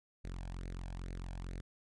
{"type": "tone with flanger", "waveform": "sawtooth", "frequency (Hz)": 44.44, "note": "F1", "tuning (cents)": 31, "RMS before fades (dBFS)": -43, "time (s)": [0.24, 1.61], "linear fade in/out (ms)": 10, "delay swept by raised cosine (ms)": [0.46, 1.26], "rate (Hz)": 2.3, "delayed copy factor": 0.7, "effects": ["resampled to 22050 Hz"]}